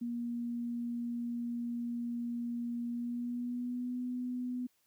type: tone with pitch glide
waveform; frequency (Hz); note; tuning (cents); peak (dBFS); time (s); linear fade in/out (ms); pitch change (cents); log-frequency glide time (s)
sine; 237.7 to 248.7; A#3 to B3; +34 to +12; -34; 0.01-4.67; 10; +78; 2.87-4
effects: white hiss -74 dBFS RMS until 4.86 s + high-pass 60 Hz 12 dB/octave